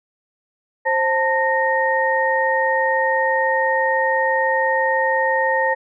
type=tone cluster; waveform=sine; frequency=528 / 892 / 1854 Hz; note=C5 / A5 / A#6; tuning=+16 / +23 / -10 cents; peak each=-20 dBFS; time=0.85-5.75 s; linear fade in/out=20 ms; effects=none